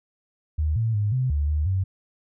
sine tone with pitch steps, 76.9 / 113.1 / 103.9 / 128.6 / 73 / 75.5 / 94.6 Hz, D#2 / A2 / G#2 / C3 / D2 / D2 / F#2, -20 / +48 / +1 / -30 / -10 / +48 / +39 cents, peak -20 dBFS, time 0.58-1.84 s, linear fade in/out 10 ms, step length 180 ms, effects none

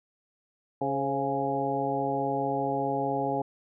harmonic tone with a mistuned harmonic, 138.59 Hz, C#3, in tune, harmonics 1 / 2 / 3 / 4 / 5 / 6, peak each -37 / -33 / -33 / -33 / -33 / -31 dBFS, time 0.81-3.42 s, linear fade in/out 5 ms, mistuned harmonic 4, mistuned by -48 cents, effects none

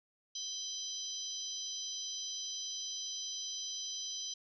harmonic tone with a mistuned harmonic, 995 Hz, B5, 13 cents sharp, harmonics 3 / 4 / 5 / 6, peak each -44 / -45 / -46 / -42 dBFS, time 0.35-4.34 s, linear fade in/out 5 ms, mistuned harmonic 3, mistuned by +90 cents, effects none

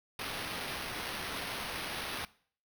white noise with sample-and-hold, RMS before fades -39 dBFS, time 0.19-2.25 s, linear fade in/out 2 ms, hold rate 7350 Hz, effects noise-tail reverb RT60 0.5 s tail -20 dB re dry

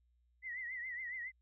sine tone with vibrato, 1982 Hz, B6, 6 cents sharp, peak -40 dBFS, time 0.42-1.32 s, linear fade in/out 50 ms, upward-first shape triangle, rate 7.2 Hz, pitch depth 110 cents each way, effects added 60 Hz sine -70 dBFS peak until 1.41 s

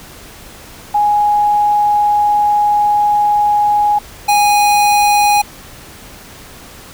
sine / square tone pair in turn, 830.6 / 825.8 Hz, G#5 / G#5, 0 / -10 cents, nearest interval unison, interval 10 cents, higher first, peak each -9 dBFS, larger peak neither, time 0.94-3.99 / 4.28-5.42 s, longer first, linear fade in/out 10 ms, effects pink hiss -36 dBFS RMS until 6.93 s

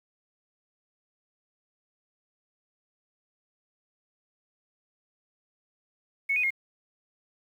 sine tone with pitch steps, 2206 / 2488 / 2142 Hz, C#7 / D#7 / C7, -9 / -1 / +40 cents, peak -23 dBFS, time 6.29-6.506 s, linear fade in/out 10 ms, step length 72 ms, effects 9-bit

